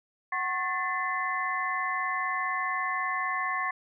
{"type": "tone cluster", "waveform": "sine", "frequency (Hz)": [746, 1089, 1765, 2040], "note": ["F#5", "C#6", "A6", "C7"], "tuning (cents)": [14, -31, 5, -44], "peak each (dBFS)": [-37, -30, -33, -34], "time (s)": [0.32, 3.71], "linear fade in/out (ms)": 5, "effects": []}